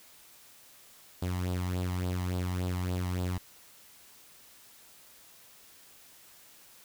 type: tone with flanger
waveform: sawtooth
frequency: 90.6 Hz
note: F#2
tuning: 36 cents flat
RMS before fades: -32 dBFS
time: 1.22-3.38 s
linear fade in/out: 5 ms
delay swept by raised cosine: 0.23 to 1.03 ms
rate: 3.5 Hz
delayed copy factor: +0.65
effects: white hiss -56 dBFS RMS until 6.84 s